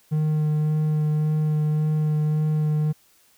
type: tone with vibrato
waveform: triangle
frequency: 153.1 Hz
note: D#3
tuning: 28 cents flat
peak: -17 dBFS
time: 0.11-2.93 s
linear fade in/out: 20 ms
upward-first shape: sine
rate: 1.8 Hz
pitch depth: 12 cents each way
effects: white hiss -59 dBFS RMS until 3.37 s